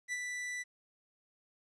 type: tone with ADSR envelope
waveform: 45% pulse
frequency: 1975.5 Hz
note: B6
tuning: in tune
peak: -33 dBFS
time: 0.08-0.64 s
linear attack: 44 ms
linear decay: 42 ms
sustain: -4 dB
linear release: 27 ms
effects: resampled to 22050 Hz + 12-bit